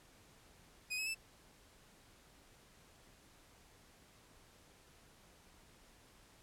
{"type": "tone with pitch steps", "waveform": "sawtooth", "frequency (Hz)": [2500, 2569, 2639], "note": ["D#7", "E7", "E7"], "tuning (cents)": [8, -45, 1], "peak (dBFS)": -34, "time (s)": [0.9, 1.149], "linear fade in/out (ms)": 20, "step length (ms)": 83, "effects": ["pink hiss -64 dBFS RMS until 6.42 s", "low-pass 12000 Hz 12 dB/octave"]}